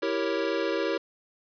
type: chord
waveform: square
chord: E diminished seventh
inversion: none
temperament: equal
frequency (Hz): 329.6 / 392 / 466.2 / 554.4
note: E4 / G4 / Bb4 / Db5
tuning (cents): 0 / 0 / 0 / 0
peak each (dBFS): -32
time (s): 0.02-0.98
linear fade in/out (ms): 10
effects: resampled to 11025 Hz + 8-bit